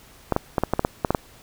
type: clicks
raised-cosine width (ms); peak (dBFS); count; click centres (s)
1; -5; 10; 0.323 / 0.364 / 0.582 / 0.636 / 0.736 / 0.794 / 0.849 / 1.048 / 1.106 / 1.148
effects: pink hiss -50 dBFS RMS until 1.42 s